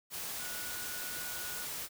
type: tone in noise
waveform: sine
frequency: 1462 Hz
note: F#6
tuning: 21 cents flat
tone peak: -46 dBFS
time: 0.38-1.67 s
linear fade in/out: 50 ms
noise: white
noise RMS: -40 dBFS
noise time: 0.1-1.89 s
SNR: -9 dB
effects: none